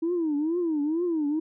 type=tone with vibrato; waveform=sine; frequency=320 Hz; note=D#4; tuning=49 cents sharp; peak=-22 dBFS; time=0.02-1.4 s; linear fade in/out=10 ms; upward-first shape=triangle; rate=2.2 Hz; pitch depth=210 cents each way; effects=tanh soft clip ceiling -20 dBFS